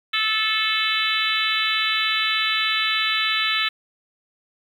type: harmonic tone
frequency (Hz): 436.7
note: A4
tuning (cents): -13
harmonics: 3 / 4 / 5 / 6 / 7 / 8 / 9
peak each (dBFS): -27 / -27 / -27 / -27 / -27 / -27 / -27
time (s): 0.13-3.69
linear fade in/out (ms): 10
effects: 8-bit